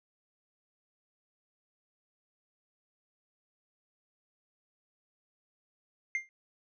triangle tone with exponential decay, 2100 Hz, C7, 6 cents sharp, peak -24 dBFS, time 6.15-6.29 s, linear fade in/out 1 ms, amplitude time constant 29 ms, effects resampled to 16000 Hz

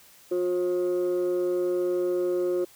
sine tone pair together, 357.9 / 537 Hz, F4 / C5, +42 / +45 cents, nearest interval perfect fifth, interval 703 cents, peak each -22 / -28 dBFS, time 0.31-2.65 s, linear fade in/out 10 ms, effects tanh soft clip ceiling -20 dBFS + white hiss -54 dBFS RMS until 2.75 s

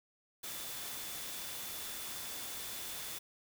sine tone in noise, 3494 Hz, A7, 13 cents flat, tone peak -52 dBFS, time 0.43-3.19 s, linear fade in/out 10 ms, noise white, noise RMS -43 dBFS, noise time 0.43-3.19 s, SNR -12 dB, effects none

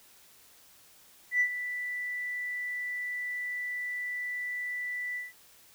sine tone with ADSR envelope, 1975.5 Hz, B6, in tune, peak -20 dBFS, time 1.31-5.33 s, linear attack 93 ms, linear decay 77 ms, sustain -12 dB, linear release 170 ms, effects tanh soft clip ceiling -17 dBFS + white hiss -58 dBFS RMS until 5.74 s

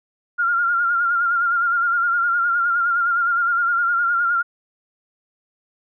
sine tone with vibrato, 1396.9 Hz, F6, in tune, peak -16 dBFS, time 0.38-4.43 s, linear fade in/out 20 ms, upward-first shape sine, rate 9.7 Hz, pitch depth 49 cents each way, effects none

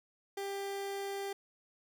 30% pulse tone, 396.2 Hz, G4, 18 cents sharp, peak -34 dBFS, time 0.37-1.33 s, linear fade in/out 5 ms, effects none

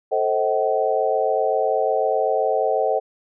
sine chord, A diminished seventh, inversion none, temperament just, 440 / 528 / 633.6 / 760.3 Hz, A4 / C5 / Eb5 / Gb5, 0 / +16 / +31 / +47 cents, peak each -23 dBFS, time 0.11-3 s, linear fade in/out 20 ms, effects none

